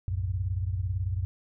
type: tone cluster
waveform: sine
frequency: 61.2 / 91.5 / 109.6 Hz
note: B1 / F#2 / A2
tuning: -15 / -19 / -6 cents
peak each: -35 / -28 / -35 dBFS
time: 0.08-1.25 s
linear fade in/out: 0 ms
effects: none